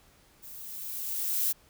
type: noise with level ramp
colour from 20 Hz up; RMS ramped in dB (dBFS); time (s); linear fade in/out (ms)
violet; -46 to -26; 0.42-1.53; 20
effects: pink hiss -61 dBFS RMS until 1.69 s